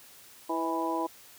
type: harmonic tone with a mistuned harmonic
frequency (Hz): 164.81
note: E3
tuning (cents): 0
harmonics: 2 / 3 / 4 / 5 / 6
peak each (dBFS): -32 / -38 / -36 / -36 / -32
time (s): 0.49-1.07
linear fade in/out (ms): 10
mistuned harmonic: 4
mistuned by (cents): -34
effects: white hiss -53 dBFS RMS until 1.38 s + high-pass 60 Hz 12 dB/octave